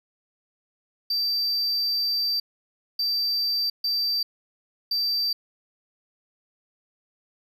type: tone bursts at uneven times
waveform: triangle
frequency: 4668 Hz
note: D8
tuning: 11 cents flat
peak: -21 dBFS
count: 4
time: 1.1-2.4 / 2.99-3.7 / 3.84-4.23 / 4.91-5.33 s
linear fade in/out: 5 ms
effects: none